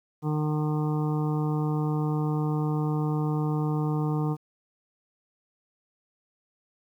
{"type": "harmonic tone", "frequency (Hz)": 152, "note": "D#3", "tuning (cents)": -40, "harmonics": [1, 2, 3, 5, 6, 7, 8], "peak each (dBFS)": [-25, -31, -35, -39, -41, -42, -43], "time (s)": [0.22, 4.37], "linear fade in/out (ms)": 50, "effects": ["10-bit"]}